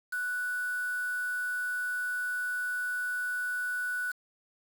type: tone with quantisation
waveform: sine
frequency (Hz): 1480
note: F#6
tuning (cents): 0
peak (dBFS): -30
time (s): 0.12-4.12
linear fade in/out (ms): 10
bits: 7
effects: none